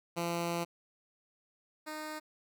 10% pulse tone pair in turn, 170.7 / 307.9 Hz, F3 / D#4, -39 / -18 cents, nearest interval minor seventh, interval 1021 cents, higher second, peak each -24 / -31 dBFS, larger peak first, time 0.16-0.65 / 1.86-2.2 s, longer first, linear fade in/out 20 ms, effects none

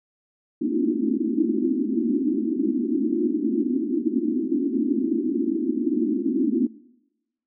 white band-pass noise, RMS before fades -23 dBFS, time 0.61-6.67 s, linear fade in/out 5 ms, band 220 to 350 Hz, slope 96 dB/octave, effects noise-tail reverb RT60 0.9 s tail -21 dB re dry

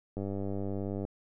click train, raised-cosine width 2 ms, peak -23 dBFS, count 88, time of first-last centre 0.17-1.051 s, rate 98.8 Hz, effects none

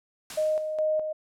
white noise with exponential decay, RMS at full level -36 dBFS, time 0.3-0.86 s, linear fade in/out 2 ms, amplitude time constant 120 ms
sine tone with tremolo, 620 Hz, D#5, 6 cents flat, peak -22 dBFS, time 0.37-1.13 s, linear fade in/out 10 ms, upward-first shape square, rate 2.4 Hz, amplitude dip 50%
effects low-pass 10000 Hz 12 dB/octave

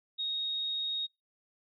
sine tone, 3746 Hz, A#7, 8 cents sharp, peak -31 dBFS, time 0.18-1.07 s, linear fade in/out 20 ms, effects noise-tail reverb RT60 0.2 s tail -25 dB re dry

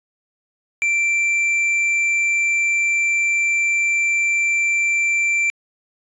triangle tone with tanh clipping, 2349 Hz, D7, in tune, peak -17 dBFS, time 0.82-5.5 s, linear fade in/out 0 ms, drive 10 dB, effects resampled to 22050 Hz

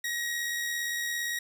sawtooth tone with amplitude modulation, 1895 Hz, A#6, 28 cents sharp, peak -25 dBFS, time 0.04-1.39 s, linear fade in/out 5 ms, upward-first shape sine, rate 77.5 Hz, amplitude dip 30%, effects none

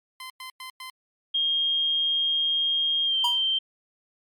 15% pulse tone bursts, 1033 Hz, C6, 22 cents flat, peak -30 dBFS, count 4, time 0.2-0.9 s, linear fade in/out 2 ms, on 100 ms, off 100 ms
sine tone with pitch glide, 3231 to 3134 Hz, G#7 to G7, -48 to -1 cents, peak -21 dBFS, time 1.34-3.59 s, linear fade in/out 10 ms, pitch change -53 cents, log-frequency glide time 3.05-3.17 s
square tone with exponential decay, 964 Hz, B5, 42 cents flat, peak -22 dBFS, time 3.24-3.43 s, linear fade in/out 5 ms, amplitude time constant 41 ms
effects MP3 64 kbps

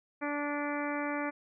harmonic tone, 291.1 Hz, D4, 15 cents flat, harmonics 1 / 2 / 3 / 4 / 5 / 6 / 7 / 8, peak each -35 / -38 / -40 / -41 / -42 / -43 / -43 / -44 dBFS, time 0.21-1.31 s, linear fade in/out 20 ms, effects none

